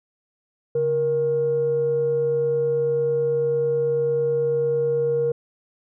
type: tone pair together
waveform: sine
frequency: 140 / 470.9 Hz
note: C#3 / A#4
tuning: +18 / +18 cents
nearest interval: octave + major sixth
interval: 2100 cents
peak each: -29 / -18 dBFS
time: 0.75-5.32 s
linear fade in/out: 5 ms
effects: tanh soft clip ceiling -13 dBFS